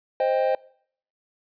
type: chord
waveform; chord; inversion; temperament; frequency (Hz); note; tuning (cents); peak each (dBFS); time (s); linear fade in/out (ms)
triangle; C minor; none; equal with one note detuned; 523.3 / 622.3 / 792.2; C5 / Eb5 / G5; 0 / 0 / +18; -20 / -23 / -24; 0.2-0.55; 2
effects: noise-tail reverb RT60 0.6 s tail -23 dB re dry + resampled to 11025 Hz